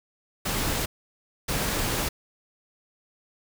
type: noise bursts at uneven times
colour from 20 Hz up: pink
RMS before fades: -27 dBFS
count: 2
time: 0.45-0.86 / 1.48-2.09 s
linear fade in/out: 10 ms
effects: none